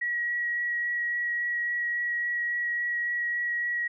sine tone with vibrato, 1914 Hz, A#6, 45 cents sharp, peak -26 dBFS, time 0.01-3.88 s, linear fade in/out 10 ms, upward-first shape sine, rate 3.6 Hz, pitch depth 9 cents each way, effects none

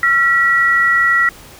sine tone pair together, 1362.9 / 1933 Hz, F6 / B6, -43 / -38 cents, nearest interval tritone, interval 605 cents, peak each -15 / -11 dBFS, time 0.03-1.29 s, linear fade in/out 2 ms, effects pink hiss -39 dBFS RMS until 1.59 s

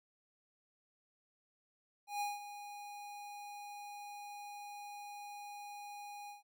square tone with ADSR envelope, 820 Hz, G#5, 22 cents flat, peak -35 dBFS, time 2.07-6.43 s, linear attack 140 ms, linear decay 180 ms, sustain -12 dB, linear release 140 ms, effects AAC 64 kbps

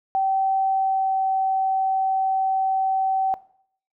sine tone with pitch glide, 771 to 766.6 Hz, G5 to G5, -29 to -39 cents, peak -18 dBFS, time 0.15-3.34 s, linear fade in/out 0 ms, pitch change -10 cents, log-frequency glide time 0.65-1.28 s, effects noise-tail reverb RT60 0.6 s tail -19 dB re dry

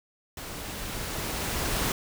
pink noise with level ramp, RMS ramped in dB -39 to -27 dBFS, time 0.37-1.92 s, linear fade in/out 2 ms, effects none

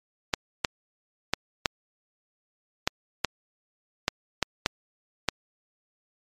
clicks, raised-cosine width 0.2 ms, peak -4 dBFS, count 10, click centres 0.338 / 0.648 / 1.336 / 1.658 / 2.875 / 3.247 / 4.081 / 4.427 / 4.661 / 5.287 s, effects MP3 64 kbps

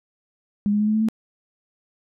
sine tone with pitch steps, 204.9 / 208.1 / 211.4 / 214.7 / 218.1 / 221.5 Hz, G#3 / G#3 / G#3 / A3 / A3 / A3, -23 / +4 / +31 / -42 / -15 / +12 cents, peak -17 dBFS, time 0.66-1.086 s, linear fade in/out 0 ms, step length 71 ms, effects none

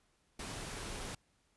pink noise, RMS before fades -43 dBFS, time 0.39-1.15 s, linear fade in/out 5 ms, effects pink hiss -74 dBFS RMS until 1.56 s + resampled to 24000 Hz

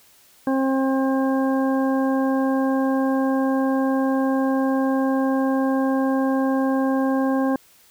harmonic tone, 266.7 Hz, C4, 33 cents sharp, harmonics 1 / 2 / 3 / 4 / 6, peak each -19 / -25 / -29 / -31 / -35 dBFS, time 0.47-7.56 s, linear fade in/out 2 ms, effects white hiss -54 dBFS RMS until 7.9 s

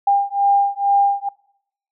sine beating tone pair, 800 / 802.2 Hz, G5 / G5, +35 / +40 cents, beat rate 2.2 Hz, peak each -17 / -17 dBFS, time 0.07-1.29 s, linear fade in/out 5 ms, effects noise-tail reverb RT60 0.8 s tail -25 dB re dry

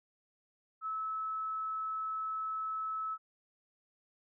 sine tone, 1300 Hz, E6, 24 cents flat, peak -34 dBFS, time 0.81-3.18 s, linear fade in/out 50 ms, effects none

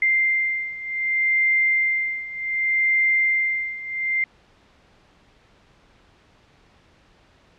sine beating tone pair, 2093 / 2093.66 Hz, C7 / C7, 0 / +1 cents, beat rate 0.66 Hz, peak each -23 / -20 dBFS, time 0.02-4.24 s, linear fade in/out 2 ms, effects pink hiss -56 dBFS RMS until 7.58 s + low-pass 4000 Hz 12 dB/octave

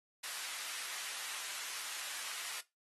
pink high-pass noise, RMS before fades -43 dBFS, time 0.23-2.61 s, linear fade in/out 10 ms, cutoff 1500 Hz, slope 12 dB/octave, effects noise-tail reverb RT60 0.2 s tail -18 dB re dry + AAC 32 kbps

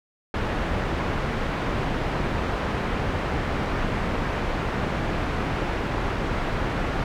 pink low-pass noise, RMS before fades -26 dBFS, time 0.34-7.04 s, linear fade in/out 2 ms, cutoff 2000 Hz, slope 12 dB/octave, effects none

